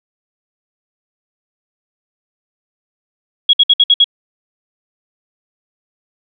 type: tone bursts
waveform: sine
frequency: 3322 Hz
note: G#7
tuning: in tune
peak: -5 dBFS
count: 6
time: 3.49-4.043 s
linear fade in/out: 5 ms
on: 43 ms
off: 59 ms
effects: none